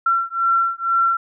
sine beating tone pair, 1357 / 1359.1 Hz, E6 / F6, +50 / -48 cents, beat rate 2.1 Hz, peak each -19 dBFS, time 0.06-1.17 s, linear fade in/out 5 ms, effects none

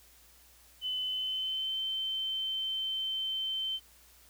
sine tone with pitch glide, 3024 to 3093 Hz, F#7 to G7, +37 to -24 cents, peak -31 dBFS, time 0.81-3.8 s, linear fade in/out 50 ms, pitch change +39 cents, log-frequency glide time 1.02-1.79 s, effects added 60 Hz sine -64 dBFS peak until 4.29 s + white hiss -60 dBFS RMS until 4.29 s

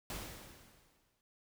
pink noise with exponential decay, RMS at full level -41 dBFS, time 0.1-1.21 s, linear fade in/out 1 ms, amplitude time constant 240 ms, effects none

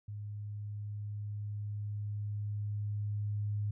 sine tone with level ramp, 103.83 Hz, G#2, in tune, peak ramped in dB -39 to -31 dBFS, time 0.08-3.71 s, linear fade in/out 5 ms, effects none

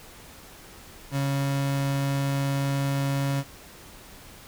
35% pulse tone, 138.59 Hz, C#3, in tune, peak -22 dBFS, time 1.11-3.44 s, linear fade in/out 50 ms, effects pink hiss -47 dBFS RMS until 4.47 s

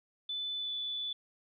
sine tone with pitch glide, 3500 to 3474 Hz, A7 to A7, -10 to -23 cents, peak -34 dBFS, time 0.29-1.13 s, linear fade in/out 5 ms, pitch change -13 cents, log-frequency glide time 0.57-0.72 s, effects none

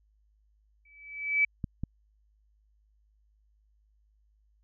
sine tone with exponential growth, 2300 Hz, D7, 37 cents flat, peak -19 dBFS, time 0.85-1.45 s, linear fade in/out 5 ms, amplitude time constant 130 ms
clicks, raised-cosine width 5 ms, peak -20 dBFS, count 2, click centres 1.642 / 1.836 s
effects added 52 Hz sine -64 dBFS peak until 4.63 s

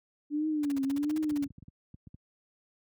sine tone with vibrato, 290 Hz, D4, 22 cents flat, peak -27 dBFS, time 0.3-1.48 s, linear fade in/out 50 ms, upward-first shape triangle, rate 1.4 Hz, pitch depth 140 cents each way
pink noise bursts, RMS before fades -44 dBFS, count 13, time 0.63-1.446 s, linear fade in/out 5 ms, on 24 ms, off 42 ms
clicks, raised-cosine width 5 ms, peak -34 dBFS, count 10, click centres 1.32 / 1.423 / 1.464 / 1.506 / 1.583 / 1.626 / 1.683 / 1.943 / 2.072 / 2.144 s
effects high-pass 80 Hz 12 dB/octave

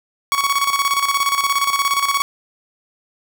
sawtooth tone with tremolo, 1118 Hz, C#6, 14 cents sharp, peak -10 dBFS, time 0.32-2.22 s, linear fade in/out 0 ms, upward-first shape square, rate 17 Hz, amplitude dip 60%, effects none

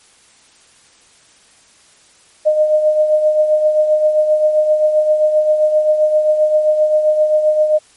sine tone with tremolo, 613 Hz, D#5, 26 cents flat, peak -7 dBFS, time 2.45-7.79 s, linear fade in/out 20 ms, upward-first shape triangle, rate 7.6 Hz, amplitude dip 60%, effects white hiss -49 dBFS RMS until 7.96 s + MP3 48 kbps

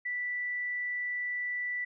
sine tone, 1970 Hz, B6, 5 cents flat, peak -31 dBFS, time 0.05-1.85 s, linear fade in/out 10 ms, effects none

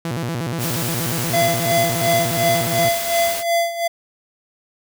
sawtooth tone with vibrato, 141 Hz, C#3, 30 cents sharp, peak -18 dBFS, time 0.05-2.89 s, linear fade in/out 2 ms, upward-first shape square, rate 8.4 Hz, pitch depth 290 cents each way
white noise, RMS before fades -26 dBFS, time 0.58-3.44 s, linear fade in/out 50 ms
square tone with tremolo, 680 Hz, F5, 46 cents flat, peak -15 dBFS, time 1.33-3.88 s, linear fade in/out 10 ms, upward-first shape sine, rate 2.8 Hz, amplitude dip 75%
effects none

